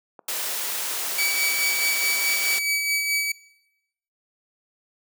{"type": "click", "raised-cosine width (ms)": 1, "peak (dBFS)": -26, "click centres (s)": 0.192}
{"type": "noise", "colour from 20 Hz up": "white", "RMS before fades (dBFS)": -28, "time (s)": [0.28, 2.59], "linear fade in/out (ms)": 5}
{"type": "tone with tremolo", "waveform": "sawtooth", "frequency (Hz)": 2284, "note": "D7", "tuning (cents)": -49, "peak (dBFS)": -17, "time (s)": [1.18, 3.32], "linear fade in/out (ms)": 5, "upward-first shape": "sine", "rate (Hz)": 4.7, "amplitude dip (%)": 40}
{"effects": ["noise-tail reverb RT60 0.9 s tail -20 dB re dry", "high-pass 400 Hz 12 dB/octave"]}